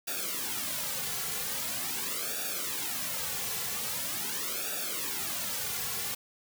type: noise with flanger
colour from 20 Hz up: white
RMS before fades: -34 dBFS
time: 0.07-6.15 s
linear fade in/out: 10 ms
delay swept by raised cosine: 0.96 to 3.26 ms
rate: 0.43 Hz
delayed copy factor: -0.95
effects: none